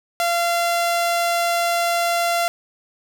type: tone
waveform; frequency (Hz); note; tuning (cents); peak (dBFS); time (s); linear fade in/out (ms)
sawtooth; 687; F5; -29; -14; 0.2-2.48; 0
effects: none